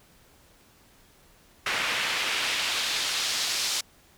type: noise with band-pass filter sweep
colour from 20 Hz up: pink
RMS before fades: -28 dBFS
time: 1.66-3.81 s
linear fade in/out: 5 ms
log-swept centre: 2100 to 5300 Hz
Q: 1.2
effects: pink hiss -58 dBFS RMS until 4.17 s